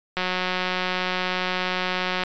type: click train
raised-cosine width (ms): 0.3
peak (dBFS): -9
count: 379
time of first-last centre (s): 0.17-2.236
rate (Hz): 183
effects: resampled to 16000 Hz